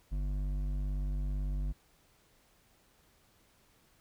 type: tone with hard clipping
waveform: triangle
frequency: 49 Hz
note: G1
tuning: in tune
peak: -33 dBFS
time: 0.11-1.73 s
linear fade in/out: 20 ms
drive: 13 dB
effects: pink hiss -67 dBFS RMS until 4 s

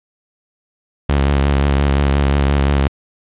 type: tone with vibrato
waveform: sawtooth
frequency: 70 Hz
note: C#2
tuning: 18 cents sharp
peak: -8 dBFS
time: 1.09-2.88 s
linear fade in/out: 5 ms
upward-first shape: sine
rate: 5.7 Hz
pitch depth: 38 cents each way
effects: resampled to 8000 Hz + 7-bit

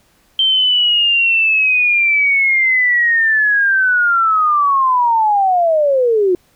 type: linear sweep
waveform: sine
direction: down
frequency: 3136 to 349.2 Hz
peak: -10 dBFS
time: 0.39-6.35 s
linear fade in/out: 2 ms
effects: pink hiss -55 dBFS RMS until 6.55 s

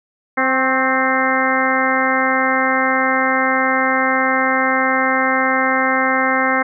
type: harmonic tone with a mistuned harmonic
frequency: 261.6 Hz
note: C4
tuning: in tune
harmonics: 1 / 2 / 3 / 4 / 5 / 6 / 7 / 8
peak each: -22 / -22 / -22 / -22 / -22 / -22 / -22 / -22 dBFS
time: 0.37-6.63 s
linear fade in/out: 10 ms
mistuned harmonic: 4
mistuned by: +38 cents
effects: none

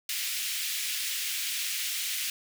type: high-pass noise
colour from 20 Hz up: pink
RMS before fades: -32 dBFS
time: 0.09-2.3 s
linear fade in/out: 2 ms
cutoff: 2200 Hz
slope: 24 dB/octave
effects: none

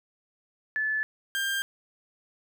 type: tone pair in turn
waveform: sine / 30% pulse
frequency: 1735 / 1592.7 Hz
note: A6 / G6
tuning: -25 / +27 cents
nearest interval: minor second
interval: 148 cents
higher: first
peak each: -25 / -24 dBFS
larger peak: second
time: 0.76-1.03 / 1.35-1.62 s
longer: neither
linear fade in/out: 0 ms
effects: none

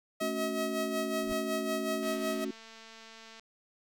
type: tone with tremolo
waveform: sawtooth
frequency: 639 Hz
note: D#5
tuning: 46 cents sharp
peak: -27 dBFS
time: 0.2-2.45 s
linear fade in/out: 10 ms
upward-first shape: sine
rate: 5.4 Hz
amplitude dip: 60%
type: chord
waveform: sine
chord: F# minor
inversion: first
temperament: equal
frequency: 220 / 277.2 / 370 Hz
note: A3 / C#4 / F#4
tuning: 0 / 0 / 0 cents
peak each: -37 dBFS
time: 0.21-2.51 s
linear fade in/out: 5 ms
type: noise with exponential growth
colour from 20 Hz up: brown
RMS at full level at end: -37 dBFS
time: 1.2-1.33 s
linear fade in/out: 0 ms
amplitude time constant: 28 ms
type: click train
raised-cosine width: 0.2 ms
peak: -34 dBFS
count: 307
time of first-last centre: 2.03-3.396 s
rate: 224 Hz
effects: none

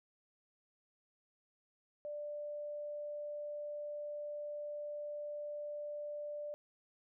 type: tone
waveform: sine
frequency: 590 Hz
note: D5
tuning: 8 cents sharp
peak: -40 dBFS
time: 2.05-6.54 s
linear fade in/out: 0 ms
effects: none

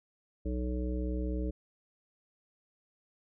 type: harmonic tone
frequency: 62 Hz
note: B1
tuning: 7 cents sharp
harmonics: 1 / 3 / 5 / 7 / 9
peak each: -32 / -40 / -38 / -42 / -45 dBFS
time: 0.45-1.51 s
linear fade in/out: 10 ms
effects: none

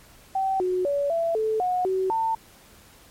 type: tone with pitch steps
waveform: sine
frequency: 770 / 366 / 569 / 668 / 437.3 / 728 / 377.5 / 900 Hz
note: G5 / F#4 / C#5 / E5 / A4 / F#5 / F#4 / A5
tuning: -31 / -19 / +45 / +23 / -11 / -28 / +35 / +39 cents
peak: -21 dBFS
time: 0.35-2.35 s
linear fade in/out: 5 ms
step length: 250 ms
effects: pink hiss -52 dBFS RMS until 3.1 s + MP3 64 kbps

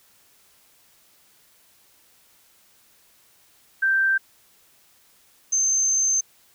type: tone pair in turn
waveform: sine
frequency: 1567 / 6268 Hz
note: G6 / G8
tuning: -1 / -1 cents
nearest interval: 2 octaves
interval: 2400 cents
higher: second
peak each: -17 / -18 dBFS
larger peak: first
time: 3.82-4.18 / 5.52-6.21 s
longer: second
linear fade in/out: 10 ms
effects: white hiss -58 dBFS RMS until 6.54 s

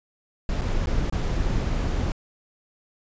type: noise with dropouts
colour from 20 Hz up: brown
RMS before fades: -24 dBFS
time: 0.49-2.12 s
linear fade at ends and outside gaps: 2 ms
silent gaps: 0.612-0.616 / 0.859-0.87 / 1.099-1.124 s
effects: resampled to 16000 Hz

